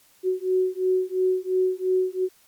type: beating tone pair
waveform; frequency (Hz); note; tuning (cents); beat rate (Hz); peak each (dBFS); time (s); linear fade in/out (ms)
sine; 370 / 372.9; F#4 / F#4; 0 / +14; 2.9; -23; 0.23-2.29; 50
effects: white hiss -58 dBFS RMS until 2.47 s + MP3 96 kbps